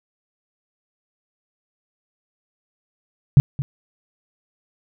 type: tone with echo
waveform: sine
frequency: 138.59 Hz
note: C#3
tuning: in tune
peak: -5 dBFS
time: 3.37-3.4 s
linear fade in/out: 0 ms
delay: 220 ms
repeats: 1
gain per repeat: -15 dB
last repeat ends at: 3.62 s
effects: none